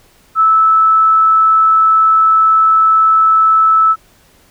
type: tone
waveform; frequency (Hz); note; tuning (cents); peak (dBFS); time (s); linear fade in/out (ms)
sine; 1309; E6; -13; -6; 0.35-3.96; 50
effects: pink hiss -49 dBFS RMS until 4.5 s